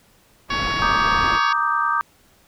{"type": "low-pass noise", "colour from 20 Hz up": "pink", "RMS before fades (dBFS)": -28, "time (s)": [0.48, 1.4], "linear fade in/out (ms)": 50, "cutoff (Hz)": 2200, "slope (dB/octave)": 12}
{"type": "harmonic tone", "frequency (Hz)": 560, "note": "C#5", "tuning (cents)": 18, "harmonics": [2, 3, 4, 5, 6, 7, 8, 9, 10], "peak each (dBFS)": [-24, -28, -30, -32, -34, -35, -36, -37, -38], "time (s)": [0.5, 1.53], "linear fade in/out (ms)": 5}
{"type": "chord", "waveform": "sine", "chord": "Eb major seventh", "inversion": "second", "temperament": "equal", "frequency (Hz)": [932.3, 1174.7, 1244.5, 1568], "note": ["Bb5", "D6", "Eb6", "G6"], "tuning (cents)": [0, 0, 0, 0], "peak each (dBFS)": [-26, -21, -23, -24], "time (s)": [0.82, 2.01], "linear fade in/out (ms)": 0}
{"effects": ["pink hiss -56 dBFS RMS until 2.47 s"]}